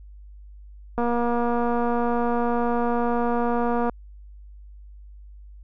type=click train; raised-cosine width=1 ms; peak=-12 dBFS; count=695; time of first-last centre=0.98-3.896 s; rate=238 Hz; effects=added 50 Hz sine -41 dBFS peak until 5.63 s